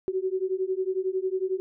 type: beating tone pair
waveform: sine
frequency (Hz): 370.9 / 381.9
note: F#4 / G4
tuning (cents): +4 / -45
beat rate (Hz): 11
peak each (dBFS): -28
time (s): 0.08-1.6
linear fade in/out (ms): 0
effects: none